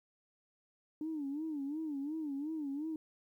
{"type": "tone with vibrato", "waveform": "sine", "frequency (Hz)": 296.8, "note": "D4", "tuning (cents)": 18, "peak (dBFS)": -35, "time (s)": [1.01, 2.96], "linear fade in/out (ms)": 2, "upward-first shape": "sine", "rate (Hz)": 2.8, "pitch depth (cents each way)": 140, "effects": ["tanh soft clip ceiling -31 dBFS", "12-bit"]}